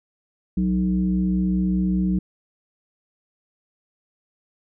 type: tone with frequency modulation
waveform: sine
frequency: 185 Hz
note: F#3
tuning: in tune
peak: -18 dBFS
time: 0.57-2.19 s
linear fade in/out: 5 ms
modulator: 125 Hz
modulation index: 0.65
effects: none